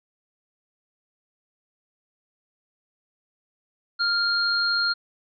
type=tone pair together; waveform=sine; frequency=1400 / 4232 Hz; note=F6 / C8; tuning=+4 / +19 cents; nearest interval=octave + perfect fifth; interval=1915 cents; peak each=-23 dBFS; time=3.99-4.94 s; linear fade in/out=20 ms; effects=none